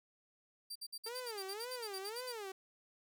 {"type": "tone bursts", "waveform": "sawtooth", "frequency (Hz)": 4699, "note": "D8", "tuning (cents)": 0, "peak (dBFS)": -40, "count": 15, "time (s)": [0.7, 2.324], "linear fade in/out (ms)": 10, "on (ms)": 56, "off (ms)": 56}
{"type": "tone with vibrato", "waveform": "sawtooth", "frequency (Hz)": 439.7, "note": "A4", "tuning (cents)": -1, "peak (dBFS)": -39, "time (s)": [1.06, 2.52], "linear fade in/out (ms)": 5, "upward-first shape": "sine", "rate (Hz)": 1.9, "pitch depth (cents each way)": 250}
{"effects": []}